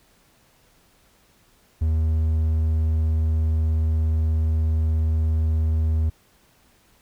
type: tone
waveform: triangle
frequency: 79.2 Hz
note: D#2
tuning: 31 cents sharp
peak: -16 dBFS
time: 1.81-6.1 s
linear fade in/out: 10 ms
effects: pink hiss -59 dBFS RMS until 7.01 s